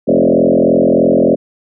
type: tone with frequency modulation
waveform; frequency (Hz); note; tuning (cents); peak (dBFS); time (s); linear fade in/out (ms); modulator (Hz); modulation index
sine; 400; G4; +35; -7; 0.07-1.36; 20; 43.2; 4.8
effects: none